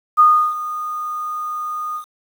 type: tone with ADSR envelope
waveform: sine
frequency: 1229 Hz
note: D#6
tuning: 22 cents flat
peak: -6 dBFS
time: 0.17-2.05 s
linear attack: 27 ms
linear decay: 340 ms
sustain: -16 dB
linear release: 92 ms
effects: 7-bit